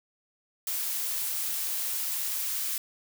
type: noise with high-pass filter sweep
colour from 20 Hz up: blue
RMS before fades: -31 dBFS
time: 0.67-2.78 s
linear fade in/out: 2 ms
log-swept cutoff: 220 to 1100 Hz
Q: 0.88
effects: none